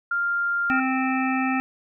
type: tone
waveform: sine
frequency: 1396.9 Hz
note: F6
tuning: in tune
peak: -21 dBFS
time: 0.11-0.8 s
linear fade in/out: 5 ms
type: harmonic tone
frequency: 261.6 Hz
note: C4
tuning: in tune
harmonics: 1 / 3 / 5 / 7 / 9 / 10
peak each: -23 / -28 / -30 / -31 / -33 / -33 dBFS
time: 0.7-1.6 s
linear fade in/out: 0 ms
effects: none